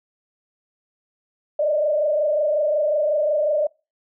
sine tone with frequency modulation, 601 Hz, D5, 40 cents sharp, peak -17 dBFS, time 1.59-3.67 s, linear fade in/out 5 ms, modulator 25.5 Hz, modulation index 1.1, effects noise-tail reverb RT60 0.3 s tail -26 dB re dry

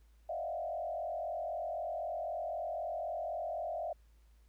sine tone with frequency modulation, 667 Hz, E5, 20 cents sharp, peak -35 dBFS, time 0.29-3.93 s, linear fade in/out 5 ms, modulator 43.9 Hz, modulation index 1.5, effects added 55 Hz sine -60 dBFS peak until 4.48 s + pink hiss -75 dBFS RMS until 4.48 s

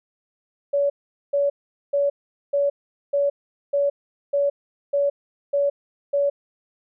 sine tone bursts, 567 Hz, C#5, 39 cents sharp, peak -17 dBFS, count 10, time 0.73-6.3 s, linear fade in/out 10 ms, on 170 ms, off 430 ms, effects none

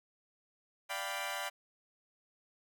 15% pulse chord, G dominant seventh, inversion second, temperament equal, 587.3 / 698.5 / 784 / 987.8 Hz, D5 / F5 / G5 / B5, 0 / 0 / 0 / 0 cents, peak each -36 / -36 / -35 / -36 dBFS, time 0.89-1.5 s, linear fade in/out 20 ms, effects none

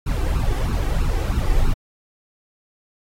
brown noise with flanger, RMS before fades -19 dBFS, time 0.06-1.74 s, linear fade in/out 10 ms, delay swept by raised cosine 0.73 to 2.63 ms, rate 3.1 Hz, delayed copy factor +0.95, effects AAC 48 kbps

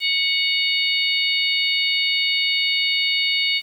harmonic tone with a mistuned harmonic, 740 Hz, F#5, in tune, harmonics 3 / 4 / 5 / 6, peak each -22 / -23 / -24 / -25 dBFS, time 0-3.62 s, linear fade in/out 50 ms, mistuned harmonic 4, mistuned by -32 cents, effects 8-bit

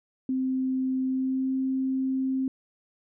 sine tone with pitch glide, 260.6 to 263.6 Hz, C4 to C4, -7 to +13 cents, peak -24 dBFS, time 0.29-2.48 s, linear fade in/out 2 ms, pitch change +20 cents, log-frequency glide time 1.04-1.54 s, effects none

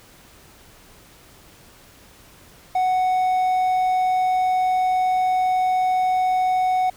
triangle tone, 741 Hz, F#5, 2 cents sharp, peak -15 dBFS, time 2.75-6.9 s, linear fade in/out 5 ms, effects pink hiss -49 dBFS RMS until 6.96 s

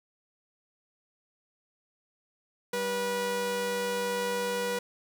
sawtooth tone pair together, 194.76 / 486.4 Hz, G3 / B4, -11 / -26 cents, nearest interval octave + major third, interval 1585 cents, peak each -34 / -25 dBFS, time 2.73-4.79 s, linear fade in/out 5 ms, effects none

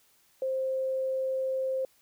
sine tone, 526 Hz, C5, 9 cents sharp, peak -27 dBFS, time 0.42-1.85 s, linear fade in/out 2 ms, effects white hiss -65 dBFS RMS until 2.01 s

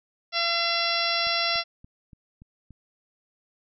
harmonic tone, 680 Hz, F5, 46 cents flat, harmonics 1 / 2 / 3 / 4 / 5 / 6 / 7 / 8, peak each -31 / -31 / -31 / -31 / -31 / -31 / -31 / -31 dBFS, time 0.32-1.64 s, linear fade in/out 50 ms
click train, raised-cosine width 5 ms, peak -35 dBFS, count 6, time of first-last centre 1.27-2.707 s, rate 3.48 Hz
effects none

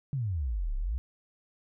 sine exponential two-way sweep, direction down then up, 146.83 to 31.77 to 69.2 Hz, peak -28 dBFS, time 0.13-0.98 s, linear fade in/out 0 ms, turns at 0.76 s, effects none

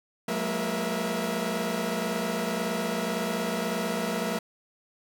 sawtooth tone cluster, 180.5 / 209.2 / 231 / 478.1 / 659 Hz, F#3 / G#3 / A#3 / A#4 / E5, -43 / +13 / -16 / +44 / -1 cents, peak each -30 dBFS, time 0.28-4.39 s, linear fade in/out 5 ms, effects none

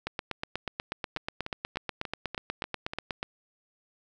two click trains, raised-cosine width 0.3 ms, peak -19 / -15 dBFS, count 7 / 27, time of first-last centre 1.17-2.935 / 0.07-3.229 s, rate 3.4 / 8.23 Hz, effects none

